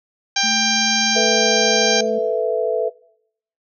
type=harmonic tone; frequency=792 Hz; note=G5; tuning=18 cents sharp; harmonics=1 / 2 / 3 / 4 / 5 / 6 / 7 / 8; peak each=-24 / -24 / -24 / -24 / -24 / -24 / -24 / -24 dBFS; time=0.36-2.01 s; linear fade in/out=5 ms
type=tone with pitch glide; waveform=sine; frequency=220 to 218 Hz; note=A3 to A3; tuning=0 to -16 cents; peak=-26 dBFS; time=0.43-2.19 s; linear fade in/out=10 ms; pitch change=-16 cents; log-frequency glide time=1.31-1.52 s
type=chord; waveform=sine; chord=A suspended second; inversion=none; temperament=equal with one note detuned; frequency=440 / 493.9 / 661.5 Hz; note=A4 / B4 / E5; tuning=0 / 0 / +6 cents; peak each=-21 dBFS; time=1.15-2.9 s; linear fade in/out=20 ms
effects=noise-tail reverb RT60 0.7 s tail -22 dB re dry